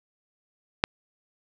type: click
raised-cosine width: 0.3 ms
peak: -3 dBFS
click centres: 0.839 s
effects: none